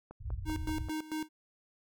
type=click train; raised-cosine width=1 ms; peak=-33 dBFS; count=5; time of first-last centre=0.11-0.887 s; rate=5.15 Hz
type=low-pass noise; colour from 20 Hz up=white; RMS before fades=-38 dBFS; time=0.2-0.91 s; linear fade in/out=20 ms; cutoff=110 Hz; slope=48 dB/octave
type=tone with tremolo; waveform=square; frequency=311.1 Hz; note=D#4; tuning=in tune; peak=-34 dBFS; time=0.45-1.29 s; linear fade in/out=50 ms; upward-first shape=square; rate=4.5 Hz; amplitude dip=80%
effects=none